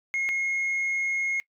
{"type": "tone pair in turn", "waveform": "sine", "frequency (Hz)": [2156, 2156], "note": ["C#7", "C#7"], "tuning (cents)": [-49, -49], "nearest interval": "unison", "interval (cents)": 0, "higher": "neither", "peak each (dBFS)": -22, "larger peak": "neither", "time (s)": [[0.14, 0.29], [0.29, 1.4]], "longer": "second", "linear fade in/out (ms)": 0, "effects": ["noise-tail reverb RT60 0.1 s tail -23 dB re dry", "tanh soft clip ceiling -23 dBFS"]}